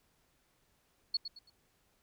sine tone with echo, 4368 Hz, C#8, 26 cents flat, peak -28 dBFS, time 1.14-1.17 s, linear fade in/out 5 ms, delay 110 ms, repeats 3, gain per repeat -10 dB, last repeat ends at 1.5 s, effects pink hiss -73 dBFS RMS until 2.02 s

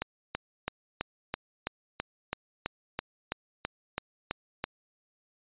click train, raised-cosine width 0.3 ms, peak -14 dBFS, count 15, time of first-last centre 0.02-4.64 s, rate 3.03 Hz, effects resampled to 8000 Hz

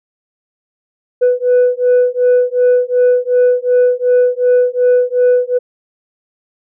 sine beating tone pair, 494.2 / 496.9 Hz, B4 / B4, +1 / +11 cents, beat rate 2.7 Hz, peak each -10 dBFS, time 1.21-5.59 s, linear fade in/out 20 ms, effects tanh soft clip ceiling -5 dBFS

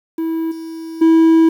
triangle tone with level steps, 325.5 Hz, E4, 22 cents flat, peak -15 / -24 / -5 dBFS, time 0.18-1.49 s, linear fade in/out 5 ms, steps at 0.51 / 1.01 s, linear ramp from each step 10 ms, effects 7-bit

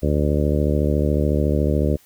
harmonic tone, 73.9 Hz, D2, 11 cents sharp, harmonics 1 / 2 / 3 / 4 / 5 / 6 / 7 / 8, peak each -20 / -23 / -25 / -26 / -27 / -28 / -28 / -29 dBFS, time 0.02-1.97 s, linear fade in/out 20 ms, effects white hiss -54 dBFS RMS until 2.05 s

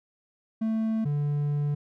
triangle tone pair in turn, 221.6 / 145.86 Hz, A3 / D3, +13 / -12 cents, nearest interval perfect fifth, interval 725 cents, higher first, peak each -22 dBFS, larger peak neither, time 0.61-1.05 / 1.05-1.75 s, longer second, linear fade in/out 10 ms, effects none

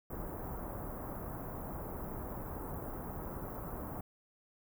pink band-stop noise, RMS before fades -42 dBFS, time 0.1-4.01 s, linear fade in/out 5 ms, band 1200 to 15000 Hz, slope 24 dB/octave, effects none

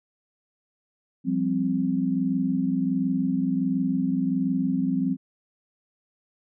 sine chord, F suspended second, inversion none, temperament equal, 174.61 / 196 / 261.6 Hz, F3 / G3 / C4, 0 / 0 / 0 cents, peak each -28 / -27 / -24 dBFS, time 1.24-5.17 s, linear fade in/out 50 ms, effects none

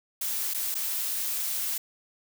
blue noise with dropouts, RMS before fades -30 dBFS, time 0.21-1.78 s, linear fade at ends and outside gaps 5 ms, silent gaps 0.538-0.544 / 0.744-0.751 s, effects none

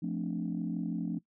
sine chord, D minor seventh, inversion first, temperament equal, 174.61 / 220 / 261.6 / 293.7 Hz, F3 / A3 / C4 / D4, 0 / 0 / 0 / 0 cents, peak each -34 / -36 / -39 / -37 dBFS, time 0.02-1.19 s, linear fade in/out 10 ms, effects noise-tail reverb RT60 0.1 s tail -20 dB re dry + tanh soft clip ceiling -23 dBFS

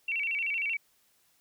sine tone with vibrato, 2489 Hz, D#7, in tune, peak -28 dBFS, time 0.08-0.77 s, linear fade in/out 5 ms, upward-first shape square, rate 13 Hz, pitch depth 150 cents each way, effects white hiss -68 dBFS RMS until 1.4 s

